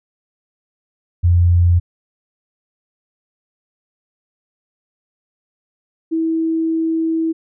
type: tone pair in turn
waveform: sine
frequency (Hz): 87.2 / 324.6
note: F2 / E4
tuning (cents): -2 / -27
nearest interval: octave + major seventh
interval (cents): 2275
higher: second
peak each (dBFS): -9 / -15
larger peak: first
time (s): 1.23-1.8 / 6.11-7.33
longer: second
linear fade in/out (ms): 20
effects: none